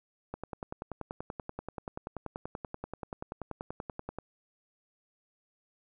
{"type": "click train", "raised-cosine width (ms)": 1, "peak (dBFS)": -23, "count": 41, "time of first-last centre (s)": [0.34, 4.186], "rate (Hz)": 10.4, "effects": []}